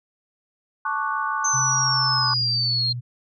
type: chord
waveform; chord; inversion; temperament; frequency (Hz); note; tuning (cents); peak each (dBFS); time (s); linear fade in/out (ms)
sine; D major seventh; second; equal; 880 / 1108.7 / 1174.7 / 1480; A5 / C#6 / D6 / F#6; 0 / 0 / 0 / 0; -29 / -26 / -29 / -28; 0.85-2.34; 5
type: exponential sweep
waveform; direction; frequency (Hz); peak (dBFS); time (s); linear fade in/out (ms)
sine; down; 6272 to 4186; -20; 1.44-2.93; 10
type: tone with pitch glide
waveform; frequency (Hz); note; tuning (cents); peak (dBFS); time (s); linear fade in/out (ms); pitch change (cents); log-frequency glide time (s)
sine; 130.81 to 122.05; C3 to B2; 0 to -20; -27; 1.53-3.01; 20; -120; 2.09-2.41
effects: none